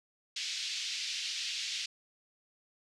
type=band-pass noise; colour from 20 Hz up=white; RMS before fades=-37 dBFS; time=0.36-1.86 s; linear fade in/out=5 ms; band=2400 to 5500 Hz; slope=24 dB/octave; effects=low-pass 10000 Hz 12 dB/octave